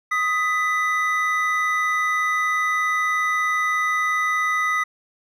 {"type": "tone pair together", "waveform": "triangle", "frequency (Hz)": [1251, 1985.8], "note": ["D#6", "B6"], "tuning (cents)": [9, 9], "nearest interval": "minor sixth", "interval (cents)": 800, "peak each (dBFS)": -20, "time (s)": [0.11, 4.84], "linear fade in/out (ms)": 10, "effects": []}